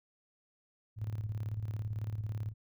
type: tone with tremolo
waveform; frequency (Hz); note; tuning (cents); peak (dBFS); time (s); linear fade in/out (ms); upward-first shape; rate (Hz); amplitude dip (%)
sine; 106.4; G#2; +42; -32; 0.96-2.54; 50; square; 18; 60
effects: none